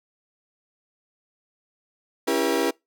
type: chord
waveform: 35% pulse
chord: C# diminished seventh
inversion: none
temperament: just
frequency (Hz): 277.2 / 332.6 / 399.1 / 479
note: C#4 / E4 / G4 / Bb4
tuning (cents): 0 / +16 / +31 / +47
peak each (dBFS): -26 / -24 / -25 / -24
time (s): 2.27-2.71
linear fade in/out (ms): 10
effects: noise-tail reverb RT60 0.2 s tail -25 dB re dry